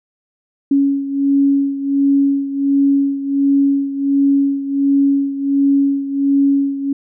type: beating tone pair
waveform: sine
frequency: 277.8 / 279.2 Hz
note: C#4 / C#4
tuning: +4 / +13 cents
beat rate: 1.4 Hz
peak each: -13 / -18 dBFS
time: 0.71-6.93 s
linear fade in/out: 5 ms
effects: none